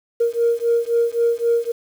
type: beating tone pair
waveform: sine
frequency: 466.2 / 470 Hz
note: A#4 / A#4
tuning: 0 / +14 cents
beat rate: 3.8 Hz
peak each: -18 dBFS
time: 0.2-1.72 s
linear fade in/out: 10 ms
effects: tanh soft clip ceiling -9 dBFS + 7-bit